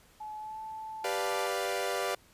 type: tone with pitch glide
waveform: sine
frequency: 856 to 875 Hz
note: A5 to A5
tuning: -48 to -10 cents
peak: -38 dBFS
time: 0.2-1.47 s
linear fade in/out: 10 ms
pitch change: +38 cents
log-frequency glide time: 0.39-0.6 s
type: chord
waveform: sawtooth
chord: G dominant seventh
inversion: none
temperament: equal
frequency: 392 / 493.9 / 587.3 / 698.5 Hz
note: G4 / B4 / D5 / F5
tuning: 0 / 0 / 0 / 0 cents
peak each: -32 dBFS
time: 1.04-2.15 s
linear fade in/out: 5 ms
effects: pink hiss -61 dBFS RMS until 2.33 s + resampled to 32000 Hz